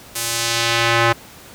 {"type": "tone with band-pass filter sweep", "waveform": "square", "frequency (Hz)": 116.54, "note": "A#2", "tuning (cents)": 0, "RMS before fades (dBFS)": -18, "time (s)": [0.15, 1.13], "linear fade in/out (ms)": 10, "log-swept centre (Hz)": [11000, 1400], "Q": 0.82, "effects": ["pink hiss -41 dBFS RMS until 1.54 s", "high-pass 60 Hz 12 dB/octave"]}